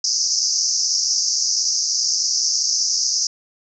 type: band-pass noise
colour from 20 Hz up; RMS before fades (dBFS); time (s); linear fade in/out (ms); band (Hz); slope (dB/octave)
pink; -20; 0.04-3.27; 2; 4900 to 6400; 96
effects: none